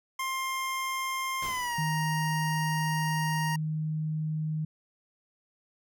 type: tone with pitch glide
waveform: 25% pulse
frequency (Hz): 1057 to 936.3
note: C6 to A#5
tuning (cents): +17 to +7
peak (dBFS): -26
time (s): 0.19-3.56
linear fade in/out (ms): 5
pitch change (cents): -210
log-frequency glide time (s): 1.44-1.76
type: noise with exponential decay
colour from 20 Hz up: pink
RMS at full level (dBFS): -40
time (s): 1.42-2.3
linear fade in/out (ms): 5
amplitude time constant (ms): 190
type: tone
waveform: sine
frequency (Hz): 155.56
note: D#3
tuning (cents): 0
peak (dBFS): -28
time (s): 1.78-4.65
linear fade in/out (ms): 5
effects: none